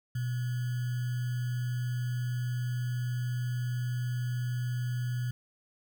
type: tone with sample-and-hold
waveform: sine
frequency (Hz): 123.2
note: B2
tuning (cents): -4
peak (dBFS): -29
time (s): 0.15-5.31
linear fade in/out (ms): 5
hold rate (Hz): 1575
effects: none